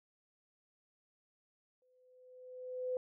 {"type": "tone with exponential growth", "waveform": "sine", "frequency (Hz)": 506, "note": "B4", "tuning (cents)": 42, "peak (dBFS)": -32, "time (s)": [1.82, 2.97], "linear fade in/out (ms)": 1, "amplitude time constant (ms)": 250, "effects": []}